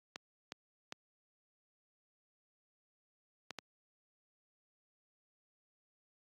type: clicks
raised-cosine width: 0.2 ms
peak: -24 dBFS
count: 5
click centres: 0.159 / 0.521 / 0.924 / 3.507 / 3.587 s
effects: high-pass 150 Hz 12 dB/octave + Opus 48 kbps